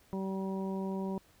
harmonic tone, 192 Hz, G3, 36 cents flat, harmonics 1 / 2 / 3 / 4 / 5, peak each -34 / -39 / -45 / -49 / -45 dBFS, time 0.13-1.18 s, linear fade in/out 0 ms, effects pink hiss -64 dBFS RMS until 1.4 s

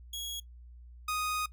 sawtooth tone pair in turn, 3322 / 1244.3 Hz, G#7 / D#6, 0 / 0 cents, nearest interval octave + perfect fourth, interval 1700 cents, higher first, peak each -33 / -27 dBFS, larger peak second, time 0.13-0.4 / 1.08-1.46 s, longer second, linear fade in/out 5 ms, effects noise-tail reverb RT60 0.1 s tail -19 dB re dry + added 60 Hz sine -48 dBFS peak until 1.52 s

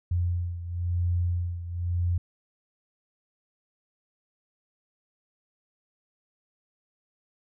sine beating tone pair, 87.31 / 88.29 Hz, F2 / F2, 0 / +19 cents, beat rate 0.98 Hz, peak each -26 / -31 dBFS, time 0.11-2.18 s, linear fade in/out 5 ms, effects none

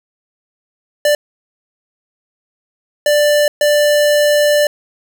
square tone bursts at uneven times, 590 Hz, D5, 8 cents sharp, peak -10 dBFS, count 3, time 1.05-1.15 / 3.06-3.48 / 3.61-4.67 s, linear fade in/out 2 ms, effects none

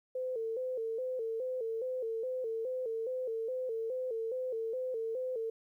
sine tone with vibrato, 480 Hz, B4, 49 cents flat, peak -33 dBFS, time 0.15-5.5 s, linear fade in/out 5 ms, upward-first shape square, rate 2.4 Hz, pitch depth 110 cents each way, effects 12-bit

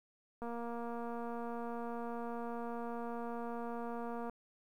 click train, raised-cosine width 1 ms, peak -30 dBFS, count 912, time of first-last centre 0.42-4.297 s, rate 235 Hz, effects 11-bit

